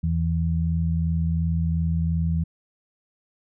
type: tone pair together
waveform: sine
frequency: 82 / 164.81 Hz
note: E2 / E3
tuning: -9 / 0 cents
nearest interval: octave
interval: 1209 cents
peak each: -23 dBFS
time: 0.03-2.44 s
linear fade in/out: 10 ms
effects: none